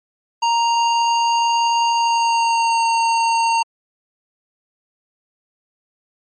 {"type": "tone with pitch glide", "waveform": "square", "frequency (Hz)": [932.3, 917.3], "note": ["A#5", "A#5"], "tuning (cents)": [0, -28], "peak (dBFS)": -15, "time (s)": [0.42, 3.63], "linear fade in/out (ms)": 10, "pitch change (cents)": -28, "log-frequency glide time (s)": [1.93, 2.86], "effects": ["MP3 32 kbps"]}